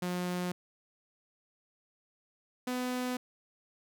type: tone pair in turn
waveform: sawtooth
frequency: 179 / 250.6 Hz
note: F3 / B3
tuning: +43 / +25 cents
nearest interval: tritone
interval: 582 cents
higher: second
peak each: -28 dBFS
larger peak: neither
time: 0.02-0.52 / 2.67-3.17 s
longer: neither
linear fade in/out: 5 ms
effects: none